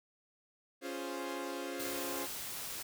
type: chord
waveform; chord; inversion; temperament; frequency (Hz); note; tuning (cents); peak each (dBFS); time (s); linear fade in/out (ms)
sawtooth; Db major seventh; none; equal; 277.2 / 349.2 / 415.3 / 523.3; Db4 / F4 / Ab4 / C5; 0 / 0 / 0 / 0; -39 / -39 / -43 / -40; 0.81-2.28; 50
type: noise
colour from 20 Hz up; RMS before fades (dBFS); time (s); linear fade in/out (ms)
white; -42; 1.79-2.83; 10
effects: none